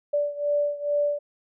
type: beating tone pair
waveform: sine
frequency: 582 / 584.3 Hz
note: D5 / D5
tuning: -16 / -9 cents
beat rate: 2.3 Hz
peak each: -24 / -27 dBFS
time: 0.13-1.19 s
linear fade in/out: 10 ms
effects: none